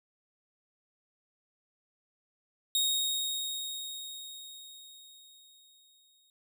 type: tone with exponential decay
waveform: sawtooth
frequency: 3745 Hz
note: A#7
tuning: 7 cents sharp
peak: -22 dBFS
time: 2.75-6.3 s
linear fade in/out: 1 ms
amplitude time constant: 770 ms
effects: none